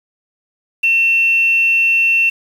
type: tone with quantisation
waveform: sine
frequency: 2700 Hz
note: E7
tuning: 41 cents sharp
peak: -10 dBFS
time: 0.83-2.3 s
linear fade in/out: 10 ms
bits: 6
effects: none